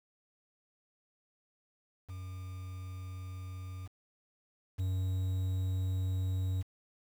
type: tone pair in turn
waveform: triangle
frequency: 92.6 / 93.35 Hz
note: F#2 / F#2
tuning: +2 / +16 cents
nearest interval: unison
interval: 14 cents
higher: second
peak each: -38 / -28 dBFS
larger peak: second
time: 2.08-3.88 / 4.78-6.63 s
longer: second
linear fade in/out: 20 ms
effects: 9-bit